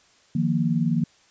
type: chord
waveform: sine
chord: Eb suspended second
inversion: none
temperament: equal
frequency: 155.56 / 174.61 / 233.1 Hz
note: Eb3 / F3 / Bb3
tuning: 0 / 0 / 0 cents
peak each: -24 dBFS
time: 0.35-1.04 s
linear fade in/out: 5 ms
effects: white hiss -58 dBFS RMS until 1.3 s + resampled to 16000 Hz